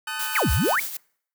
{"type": "chord", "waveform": "25% pulse", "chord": "D# diminished", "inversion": "second", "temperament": "equal with one note detuned", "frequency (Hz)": [880, 1244.5, 1509.3], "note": ["A5", "D#6", "F#6"], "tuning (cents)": [0, 0, 34], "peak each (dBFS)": [-31, -31, -27], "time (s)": [0.07, 0.76], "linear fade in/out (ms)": 5}
{"type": "noise with tremolo", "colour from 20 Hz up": "blue", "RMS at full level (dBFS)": -29, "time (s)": [0.19, 0.97], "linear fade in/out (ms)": 5, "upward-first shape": "sine", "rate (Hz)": 6.6, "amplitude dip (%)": 55}
{"type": "exponential two-way sweep", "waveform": "sine", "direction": "down then up", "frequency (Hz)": [2794, 57.5, 2401], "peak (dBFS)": -19, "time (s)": [0.35, 0.8], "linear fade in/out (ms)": 5, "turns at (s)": 0.52}
{"effects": ["noise-tail reverb RT60 0.6 s tail -26 dB re dry"]}